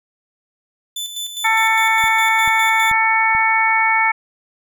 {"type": "tone with tremolo", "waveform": "sawtooth", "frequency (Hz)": 3510, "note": "A7", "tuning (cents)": -5, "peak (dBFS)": -20, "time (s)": [0.96, 2.92], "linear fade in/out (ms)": 5, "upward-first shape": "square", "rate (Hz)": 4.9, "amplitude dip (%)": 55}
{"type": "harmonic tone", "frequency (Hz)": 444.7, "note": "A4", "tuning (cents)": 18, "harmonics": [2, 3, 4, 5], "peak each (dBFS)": [-17, -22, -21, -16], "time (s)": [1.44, 4.12], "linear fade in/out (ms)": 10}
{"type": "click train", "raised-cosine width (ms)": 5, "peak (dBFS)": -22, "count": 4, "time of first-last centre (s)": [2.04, 3.35], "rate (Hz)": 2.29}
{"effects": []}